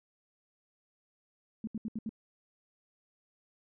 sine tone bursts, 220 Hz, A3, in tune, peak -33 dBFS, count 5, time 1.64-2.093 s, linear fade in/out 2 ms, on 33 ms, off 72 ms, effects none

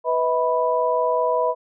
sine tone cluster, 495.9 / 641 / 987 Hz, B4 / E5 / B5, +7 / -49 / -1 cents, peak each -22 dBFS, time 0.04-1.55 s, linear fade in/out 50 ms, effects none

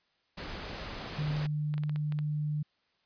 pink noise, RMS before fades -40 dBFS, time 0.37-1.47 s, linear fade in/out 10 ms
sine tone, 150 Hz, D3, 37 cents sharp, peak -29 dBFS, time 1.18-2.63 s, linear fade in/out 10 ms
clicks, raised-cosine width 0.3 ms, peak -29 dBFS, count 9, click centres 1.411 / 1.457 / 1.74 / 1.78 / 1.836 / 1.895 / 1.96 / 2.123 / 2.189 s
effects white hiss -73 dBFS RMS until 3.05 s + resampled to 11025 Hz

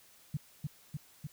sine tone with echo, 146.83 Hz, D3, in tune, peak -30 dBFS, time 0.34-0.37 s, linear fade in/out 5 ms, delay 300 ms, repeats 3, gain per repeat -2 dB, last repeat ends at 1.27 s, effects white hiss -61 dBFS RMS until 1.32 s

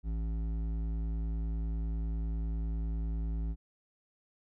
sine tone with hard clipping, 55 Hz, A1, in tune, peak -33 dBFS, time 0.03-3.56 s, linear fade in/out 50 ms, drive 10 dB, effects none

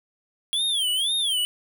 square tone with vibrato, 3300 Hz, G#7, 12 cents flat, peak -22 dBFS, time 0.53-1.45 s, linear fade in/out 0 ms, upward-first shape sine, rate 2 Hz, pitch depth 200 cents each way, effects none

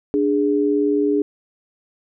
sine tone pair together, 293.7 / 412.7 Hz, D4 / G#4, 0 / -11 cents, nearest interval tritone, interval 589 cents, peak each -18 dBFS, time 0.14-1.22 s, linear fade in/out 0 ms, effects none

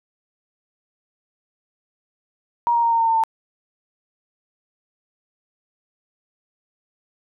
sine tone with pitch steps, 946 / 937.3 / 928.7 / 920.1 / 911.7 / 903.3 / 895 Hz, A#5 / A#5 / A#5 / A#5 / A#5 / A5 / A5, +25 / +9 / -7 / -23 / -39 / +45 / +29 cents, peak -15 dBFS, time 2.67-3.237 s, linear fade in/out 0 ms, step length 81 ms, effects none

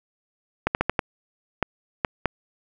clicks, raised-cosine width 0.5 ms, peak -5 dBFS, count 8, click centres 0.67 / 0.749 / 0.81 / 0.896 / 0.992 / 1.627 / 2.048 / 2.257 s, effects none

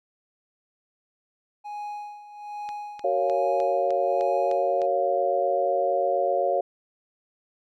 triangle tone with tremolo, 830.6 Hz, G#5, in tune, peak -29 dBFS, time 1.64-4.87 s, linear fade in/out 20 ms, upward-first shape sine, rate 1.2 Hz, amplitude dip 75%
click train, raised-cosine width 0.2 ms, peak -24 dBFS, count 8, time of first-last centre 2.69-4.818 s, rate 3.29 Hz
sine chord, Gb major seventh, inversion none, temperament equal with one note detuned, 378.9 / 466.2 / 554.4 / 698.5 Hz, Gb4 / Bb4 / Db5 / F5, +41 / 0 / 0 / 0 cents, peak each -30 / -30 / -24 / -25 dBFS, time 3.04-6.61 s, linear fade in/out 5 ms
effects none

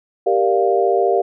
sine chord, G minor seventh, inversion none, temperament equal, 392 / 466.2 / 587.3 / 698.5 Hz, G4 / Bb4 / D5 / F5, 0 / 0 / 0 / 0 cents, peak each -17 / -19 / -22 / -18 dBFS, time 0.26-1.22 s, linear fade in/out 10 ms, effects none

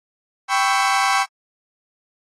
30% pulse chord, C# half-diminished seventh, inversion second, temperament equal with one note detuned, 784 / 1003.3 / 1108.7 / 1318.5 Hz, G5 / B5 / C#6 / E6, 0 / +27 / 0 / 0 cents, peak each -17 / -21 / -18 / -23 dBFS, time 0.48-1.26 s, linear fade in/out 50 ms, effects low-pass 8000 Hz 12 dB/octave + AAC 32 kbps

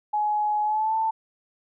sine tone with pitch glide, 842 to 886.9 Hz, G#5 to A5, +24 to +14 cents, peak -21 dBFS, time 0.13-1.11 s, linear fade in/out 10 ms, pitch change +90 cents, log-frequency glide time 0.63-0.96 s, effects none

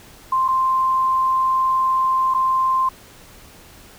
sine tone with dropouts, 1046.5 Hz, C6, in tune, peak -15 dBFS, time 0.32-2.89 s, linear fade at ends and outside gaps 5 ms, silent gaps 0.481-0.485 / 2.34-2.346 s, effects pink hiss -45 dBFS RMS until 3.98 s

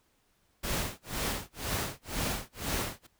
pink noise with tremolo, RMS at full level -31 dBFS, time 0.63-3.07 s, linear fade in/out 10 ms, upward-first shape sine, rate 2 Hz, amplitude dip 100%, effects pink hiss -71 dBFS RMS until 3.19 s

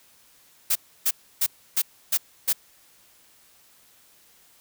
blue noise bursts, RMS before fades -21 dBFS, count 6, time 0.7-2.53 s, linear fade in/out 10 ms, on 55 ms, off 300 ms, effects white hiss -57 dBFS RMS until 4.6 s

